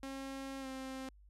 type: tone with pitch glide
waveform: sawtooth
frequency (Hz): 270 to 263.8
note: C#4 to C4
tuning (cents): -45 to +14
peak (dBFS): -38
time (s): 0.03-1.09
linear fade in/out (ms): 2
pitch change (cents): -41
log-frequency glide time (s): 0.6-0.67
effects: added 50 Hz sine -58 dBFS peak until 1.29 s + low-pass 11000 Hz 12 dB/octave

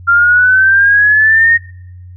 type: exponential sweep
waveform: sine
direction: up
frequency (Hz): 1382 to 1864.7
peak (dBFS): -5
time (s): 0.07-1.58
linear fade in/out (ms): 20
effects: noise-tail reverb RT60 0.8 s tail -26 dB re dry + added 90 Hz sine -30 dBFS peak until 2.16 s

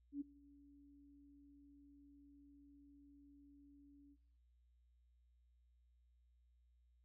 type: tone with ADSR envelope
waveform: sine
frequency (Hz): 284.8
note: C#4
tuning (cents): +47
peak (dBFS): -39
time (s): 0.12-4.17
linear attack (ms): 88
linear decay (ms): 16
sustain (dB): -23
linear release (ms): 51
effects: noise-tail reverb RT60 1.0 s tail -25 dB re dry + added 60 Hz sine -70 dBFS peak until 7.04 s

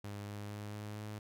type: tone with pitch steps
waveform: sawtooth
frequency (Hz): 102.1 / 103.05 / 104 / 104.97 / 105.95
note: G#2 / G#2 / G#2 / G#2 / G#2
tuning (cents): -29 / -13 / +3 / +19 / +35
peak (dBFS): -38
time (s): 0.04-1.19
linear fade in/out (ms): 5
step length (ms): 230
effects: none

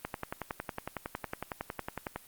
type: click train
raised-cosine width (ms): 0.5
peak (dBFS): -19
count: 24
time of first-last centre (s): 0.05-2.16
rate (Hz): 10.9
effects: white hiss -56 dBFS RMS until 2.27 s + Opus 24 kbps

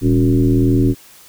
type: tone with frequency modulation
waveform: sine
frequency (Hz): 196.4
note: G3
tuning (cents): +4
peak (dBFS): -10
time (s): 0.01-0.95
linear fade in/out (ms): 50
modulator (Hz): 82.1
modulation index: 1.9
effects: white hiss -44 dBFS RMS until 1.28 s

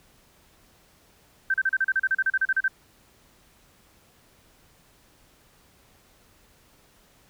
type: tone bursts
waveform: sine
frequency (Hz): 1553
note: G6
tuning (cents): -17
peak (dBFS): -19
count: 16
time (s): 1.5-2.681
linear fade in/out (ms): 5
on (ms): 41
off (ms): 35
effects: pink hiss -59 dBFS RMS until 7.29 s

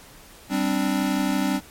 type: chord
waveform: square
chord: G suspended fourth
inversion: none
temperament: equal with one note detuned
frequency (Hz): 195.43 / 261.6 / 293.7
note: G3 / C4 / D4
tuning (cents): -5 / 0 / 0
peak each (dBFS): -26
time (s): 0.49-1.61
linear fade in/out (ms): 50
effects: pink hiss -47 dBFS RMS until 1.7 s + MP3 64 kbps

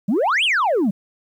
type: exponential two-way sweep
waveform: sine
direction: up then down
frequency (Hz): 178.7 to 3395 to 178.7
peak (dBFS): -13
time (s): 0.08-0.91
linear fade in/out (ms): 10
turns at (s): 0.44
effects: tanh soft clip ceiling -14 dBFS + 9-bit

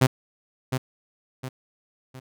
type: tone with echo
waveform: sawtooth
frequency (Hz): 130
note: C3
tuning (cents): -11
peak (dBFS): -11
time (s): 0.01-0.07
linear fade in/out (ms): 10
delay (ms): 710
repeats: 3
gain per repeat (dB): -8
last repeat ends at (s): 2.2
effects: none

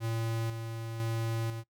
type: tone with tremolo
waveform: square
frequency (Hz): 113.8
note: A#2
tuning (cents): -41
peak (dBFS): -31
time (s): 0-1.64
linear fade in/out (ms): 50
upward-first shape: square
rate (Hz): 1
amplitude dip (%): 50
effects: noise-tail reverb RT60 0.1 s tail -21 dB re dry

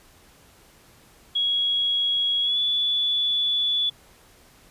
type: tone with pitch glide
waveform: sine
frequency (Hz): 3322 to 3443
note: G#7 to A7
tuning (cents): 0 to -38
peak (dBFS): -20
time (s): 1.35-3.9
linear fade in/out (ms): 10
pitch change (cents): +62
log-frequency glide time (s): 2.42-2.58
effects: pink hiss -54 dBFS RMS until 4.7 s + resampled to 32000 Hz

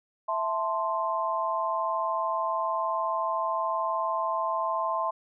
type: chord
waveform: sine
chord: A minor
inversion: second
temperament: equal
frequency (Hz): 659.3 / 880 / 1046.5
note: E5 / A5 / C6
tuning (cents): 0 / 0 / 0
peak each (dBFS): -31 / -32 / -28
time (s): 0.28-5.11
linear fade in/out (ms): 10
effects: none

